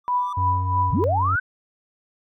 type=tone with exponential growth; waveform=triangle; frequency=1174.7 Hz; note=D6; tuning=in tune; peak=-24 dBFS; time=0.04-0.33 s; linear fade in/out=5 ms; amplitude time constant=62 ms
type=tone with tremolo; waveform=sine; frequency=987.8 Hz; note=B5; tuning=in tune; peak=-17 dBFS; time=0.08-1.04 s; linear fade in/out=0 ms; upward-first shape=triangle; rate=3.1 Hz; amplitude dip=80%
type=tone with pitch glide; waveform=triangle; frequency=92.5 to 93.3 Hz; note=F#2 to F#2; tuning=0 to +15 cents; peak=-20 dBFS; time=0.37-1.36 s; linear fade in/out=5 ms; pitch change=+15 cents; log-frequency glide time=0.58-1.14 s
type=linear sweep; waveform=sine; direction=up; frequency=41.34 to 1547 Hz; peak=-19 dBFS; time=0.9-1.4 s; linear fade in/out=10 ms
effects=none